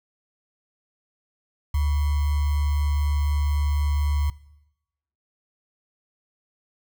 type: tone with sample-and-hold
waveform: sine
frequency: 73 Hz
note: D2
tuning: 10 cents flat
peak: -19 dBFS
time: 1.74-4.3 s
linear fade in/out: 5 ms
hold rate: 1050 Hz
effects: noise-tail reverb RT60 0.9 s tail -20 dB re dry